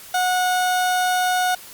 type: tone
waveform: 30% pulse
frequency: 731 Hz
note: F#5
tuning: 21 cents flat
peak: -15 dBFS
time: 0.14-1.55 s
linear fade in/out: 5 ms
effects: white hiss -41 dBFS RMS until 1.73 s + Opus 48 kbps